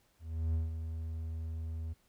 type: tone with ADSR envelope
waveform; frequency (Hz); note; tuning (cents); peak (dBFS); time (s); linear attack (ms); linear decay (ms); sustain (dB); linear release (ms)
triangle; 80.7; E2; -36; -26; 0.19-1.94; 350; 160; -8; 18
effects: pink hiss -71 dBFS RMS until 2.08 s